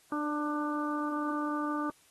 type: harmonic tone with a mistuned harmonic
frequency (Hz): 297.7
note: D4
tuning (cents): +24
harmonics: 1 / 2 / 3 / 4 / 5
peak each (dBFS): -32 / -41 / -40 / -35 / -43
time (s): 0.12-1.9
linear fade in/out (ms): 2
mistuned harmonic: 2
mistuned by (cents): -17
effects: white hiss -63 dBFS RMS until 2.1 s + AAC 32 kbps